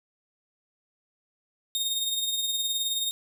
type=tone with tremolo; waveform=sawtooth; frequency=3700 Hz; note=A#7; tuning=14 cents flat; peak=-21 dBFS; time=1.75-3.11 s; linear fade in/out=0 ms; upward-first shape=triangle; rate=19 Hz; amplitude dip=50%; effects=none